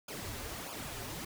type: noise with flanger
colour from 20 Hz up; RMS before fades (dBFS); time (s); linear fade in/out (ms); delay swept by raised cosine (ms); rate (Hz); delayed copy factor
pink; -42; 0.08-1.25; 5; 0.5 to 6.3; 1.6; -0.85
effects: none